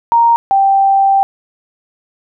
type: tone pair in turn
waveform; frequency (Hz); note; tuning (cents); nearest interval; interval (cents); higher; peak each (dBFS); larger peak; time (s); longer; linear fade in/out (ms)
sine; 932.3 / 783.5; A#5 / G5; 0 / -1; minor third; 301; first; -6 / -7; first; 0.12-0.36 / 0.51-1.23; second; 0
effects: none